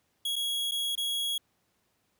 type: tone with dropouts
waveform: 45% pulse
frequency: 3322 Hz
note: G#7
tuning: in tune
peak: -28 dBFS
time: 0.25-1.38 s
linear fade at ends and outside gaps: 5 ms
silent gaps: 0.358-0.362 / 0.712-0.718 / 0.954-0.976 s
effects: pink hiss -73 dBFS RMS until 2.19 s + high-pass 80 Hz 12 dB/octave